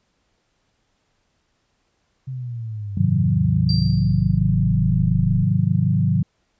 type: exponential sweep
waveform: sine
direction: down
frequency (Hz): 133.3 to 33.61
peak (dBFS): -26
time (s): 2.27-5.44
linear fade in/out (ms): 10
type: chord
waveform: sine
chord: Ab dominant seventh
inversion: none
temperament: equal with one note detuned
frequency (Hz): 103.83 / 130.81 / 155.56 / 181.09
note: Ab2 / C3 / Eb3 / Gb3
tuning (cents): 0 / 0 / 0 / -37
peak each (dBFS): -21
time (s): 2.97-6.23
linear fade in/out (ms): 5
type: tone with exponential decay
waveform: sine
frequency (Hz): 4699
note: D8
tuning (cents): 0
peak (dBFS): -23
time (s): 3.69-4.38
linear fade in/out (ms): 1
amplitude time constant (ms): 150
effects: pink hiss -68 dBFS RMS until 6.59 s + resampled to 16000 Hz